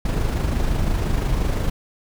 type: noise with amplitude modulation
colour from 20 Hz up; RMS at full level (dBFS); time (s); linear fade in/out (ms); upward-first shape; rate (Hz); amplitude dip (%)
brown; -19; 0.05-1.7; 5; sine; 25.8; 40
effects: none

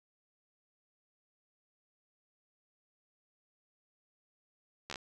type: slowing click train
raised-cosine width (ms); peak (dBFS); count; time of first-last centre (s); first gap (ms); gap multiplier
0.2; -23; 5; 4.9-4.958; 13; 1.07
effects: none

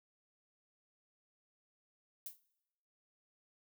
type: noise with exponential decay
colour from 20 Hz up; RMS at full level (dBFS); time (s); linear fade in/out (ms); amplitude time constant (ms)
violet; -40; 2.26-2.4; 2; 29
effects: noise-tail reverb RT60 0.9 s tail -21 dB re dry

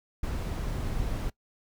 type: noise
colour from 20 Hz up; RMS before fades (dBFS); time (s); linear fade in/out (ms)
brown; -31; 0.23-1.3; 5
effects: noise-tail reverb RT60 0.1 s tail -21 dB re dry

